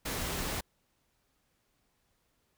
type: noise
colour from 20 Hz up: pink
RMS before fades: -35 dBFS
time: 0.05-0.61 s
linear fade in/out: 10 ms
effects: pink hiss -75 dBFS RMS until 2.57 s